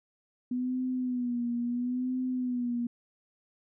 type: tone with vibrato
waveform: sine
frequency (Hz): 246.9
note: B3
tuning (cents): 0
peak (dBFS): -28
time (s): 0.51-2.87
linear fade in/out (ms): 5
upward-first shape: sine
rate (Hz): 0.74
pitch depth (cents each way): 61
effects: none